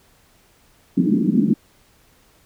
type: band-pass noise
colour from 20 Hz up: pink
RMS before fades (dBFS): -17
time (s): 0.97-1.54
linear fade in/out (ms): 10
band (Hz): 180 to 310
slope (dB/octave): 48
effects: pink hiss -56 dBFS RMS until 2.45 s